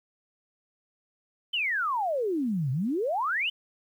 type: exponential two-way sweep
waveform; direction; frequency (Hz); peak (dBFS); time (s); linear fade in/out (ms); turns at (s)
sine; down then up; 3131 to 123.47 to 3131; -25; 1.53-3.5; 10; 2.71
effects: 10-bit

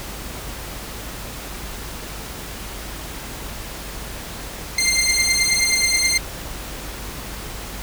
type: beating tone pair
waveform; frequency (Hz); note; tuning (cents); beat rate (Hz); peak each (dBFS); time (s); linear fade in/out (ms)
15% pulse; 2093 / 2102.4; C7 / C7; 0 / +8; 9.4; -13; 4.78-6.18; 5
effects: added 50 Hz sine -36 dBFS peak until 7.82 s + pink hiss -33 dBFS RMS until 7.82 s

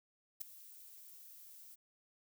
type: noise with ADSR envelope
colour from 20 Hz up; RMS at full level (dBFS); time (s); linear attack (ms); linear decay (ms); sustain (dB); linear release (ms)
violet; -38; 0.4-1.76; 16; 4; -18; 21
effects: none

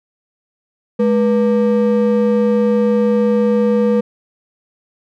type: ring-modulated tone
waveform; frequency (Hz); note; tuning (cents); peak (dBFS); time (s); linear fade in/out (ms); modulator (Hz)
triangle; 348.2; F4; -5; -6; 0.99-4.01; 10; 137
effects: none

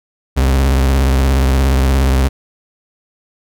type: tone with vibrato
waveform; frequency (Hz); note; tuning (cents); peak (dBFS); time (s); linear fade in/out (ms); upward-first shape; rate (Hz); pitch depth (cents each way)
40% pulse; 66.5; C2; +29; -9; 0.36-2.29; 20; sine; 17; 96
effects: none

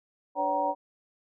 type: tone cluster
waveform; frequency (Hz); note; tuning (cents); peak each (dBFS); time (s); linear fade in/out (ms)
sine; 293.3 / 513 / 568 / 763 / 942; D4 / C5 / C#5 / G5 / A#5; -2 / -34 / +42 / -47 / +18; -37 / -37 / -31 / -30 / -28; 0.35-0.75; 50
effects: none

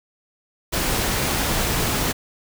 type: noise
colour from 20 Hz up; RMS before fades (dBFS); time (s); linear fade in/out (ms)
pink; -22; 0.72-2.13; 20
effects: none

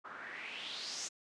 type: noise with low-pass filter sweep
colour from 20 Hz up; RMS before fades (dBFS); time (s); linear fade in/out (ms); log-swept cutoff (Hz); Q
white; -44; 0.04-1.09; 20; 1200 to 6800; 4.1
effects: high-pass 200 Hz 12 dB/octave + resampled to 22050 Hz

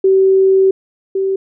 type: tone pair in turn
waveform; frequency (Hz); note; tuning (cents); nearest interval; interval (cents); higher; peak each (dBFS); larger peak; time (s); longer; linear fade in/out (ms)
sine; 383.3 / 385.7; G4 / G4; -39 / -28; unison; 11; second; -7 / -13; first; 0.04-0.71 / 1.15-1.36; first; 5
effects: none

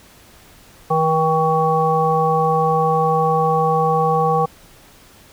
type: harmonic tone with a mistuned harmonic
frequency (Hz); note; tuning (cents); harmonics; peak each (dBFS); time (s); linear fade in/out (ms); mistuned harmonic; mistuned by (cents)
160; D#3; +49; 1 / 3 / 5 / 7; -21 / -19 / -18 / -20; 0.9-4.46; 10; 5; -24
effects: pink hiss -47 dBFS RMS until 5.32 s

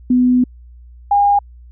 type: tone pair in turn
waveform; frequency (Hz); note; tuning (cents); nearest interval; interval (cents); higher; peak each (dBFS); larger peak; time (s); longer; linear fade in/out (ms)
sine; 249.8 / 811.1; B3 / G#5; +20 / -41; octave + minor sixth; 2039; second; -9; neither; 0.1-0.44 / 1.11-1.39; first; 5
effects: added 60 Hz sine -37 dBFS peak until 1.71 s

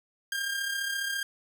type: tone with amplitude modulation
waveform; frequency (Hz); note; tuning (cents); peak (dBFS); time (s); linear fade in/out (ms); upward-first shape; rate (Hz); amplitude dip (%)
sawtooth; 1605; G6; +40; -24; 0.32-1.23; 2; sine; 34.7; 45
effects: none

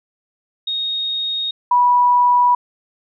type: tone pair in turn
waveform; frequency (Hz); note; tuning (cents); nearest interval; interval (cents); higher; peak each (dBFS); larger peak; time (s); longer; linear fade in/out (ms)
sine; 3729 / 978.3; A#7 / B5; 0 / -17; octave + major seventh; 2317; first; -19 / -10; second; 0.67-1.51 / 1.71-2.55; neither; 5
effects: none

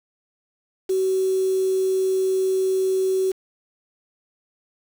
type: tone with quantisation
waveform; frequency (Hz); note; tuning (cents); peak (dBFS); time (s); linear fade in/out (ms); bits
sine; 378.4; F#4; +39; -18; 0.89-3.32; 10; 6
effects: none

